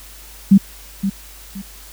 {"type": "tone with echo", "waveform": "sine", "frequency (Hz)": 196.1, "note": "G3", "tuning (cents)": 1, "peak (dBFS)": -4, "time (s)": [0.51, 0.58], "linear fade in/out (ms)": 10, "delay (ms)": 520, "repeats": 2, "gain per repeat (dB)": -11, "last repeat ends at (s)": 1.62, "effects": ["added 50 Hz sine -41 dBFS peak until 1.92 s", "white hiss -41 dBFS RMS until 1.92 s"]}